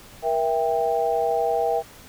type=chord; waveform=sine; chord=E diminished; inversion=second; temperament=just; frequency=474.7 / 659.3 / 791.1 Hz; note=Bb4 / E5 / G5; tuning=+31 / 0 / +16 cents; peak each=-24 dBFS; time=0.22-1.83 s; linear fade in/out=50 ms; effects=pink hiss -46 dBFS RMS until 2.08 s